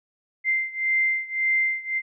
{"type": "beating tone pair", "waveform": "sine", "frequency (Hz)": [2086, 2087.8], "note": ["C7", "C7"], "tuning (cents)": [-6, -4], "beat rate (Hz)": 1.8, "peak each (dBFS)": [-23, -25], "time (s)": [0.44, 2.02], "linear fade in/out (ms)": 50, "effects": []}